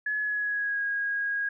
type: tone with pitch glide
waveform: sine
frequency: 1700 to 1641.1 Hz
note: G#6 to G#6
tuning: +40 to -21 cents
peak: -26 dBFS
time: 0.06-1.49 s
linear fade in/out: 5 ms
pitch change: -61 cents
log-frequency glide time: 0.2-0.83 s
effects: none